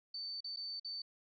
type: tone with dropouts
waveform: sine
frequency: 4547 Hz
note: C#8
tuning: 43 cents sharp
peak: -40 dBFS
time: 0.14-1.02 s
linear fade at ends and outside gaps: 5 ms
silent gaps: 0.406-0.443 / 0.562-0.57 / 0.798-0.846 s
effects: none